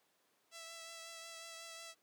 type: tone with vibrato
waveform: 5% pulse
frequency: 662 Hz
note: E5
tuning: 7 cents sharp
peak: -37 dBFS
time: 0.51-1.95 s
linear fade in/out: 50 ms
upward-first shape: triangle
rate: 5.5 Hz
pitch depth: 20 cents each way
effects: pink hiss -75 dBFS RMS until 2.02 s + high-pass 300 Hz 12 dB/octave